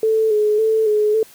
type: tone with vibrato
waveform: sine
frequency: 431.8 Hz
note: A4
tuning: 33 cents flat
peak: -13 dBFS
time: 0.03-1.23 s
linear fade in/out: 2 ms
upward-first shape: square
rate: 1.8 Hz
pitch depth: 36 cents each way
effects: white hiss -46 dBFS RMS until 1.34 s